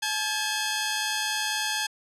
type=tone pair together; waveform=10% pulse; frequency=859.5 / 1615 Hz; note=A5 / G#6; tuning=-41 / -49 cents; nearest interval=major seventh; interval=1092 cents; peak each=-20 dBFS; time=0.02-1.87 s; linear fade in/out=10 ms; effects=low-pass 10000 Hz 12 dB/octave